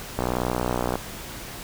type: click train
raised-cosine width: 1 ms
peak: -10 dBFS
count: 48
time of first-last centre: 0.19-0.955 s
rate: 61.4 Hz
effects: pink hiss -37 dBFS RMS until 1.63 s